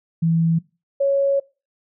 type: tone pair in turn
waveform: sine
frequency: 164.81 / 554.4 Hz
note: E3 / C#5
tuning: 0 / 0 cents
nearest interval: octave + major sixth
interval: 2100 cents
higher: second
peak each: -15 dBFS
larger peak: neither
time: 0.22-0.59 / 1-1.4 s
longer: second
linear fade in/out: 10 ms
effects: noise-tail reverb RT60 0.3 s tail -22 dB re dry